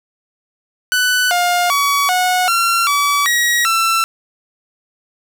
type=tone with pitch steps; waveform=sawtooth; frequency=1494 / 708 / 1132 / 731 / 1367 / 1145 / 1904 / 1340 Hz; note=F#6 / F5 / C#6 / F#5 / F6 / D6 / A#6 / E6; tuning=+16 / +23 / +36 / -21 / -37 / -44 / +36 / +28 cents; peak=-9 dBFS; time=0.92-4.04 s; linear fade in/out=0 ms; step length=390 ms; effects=none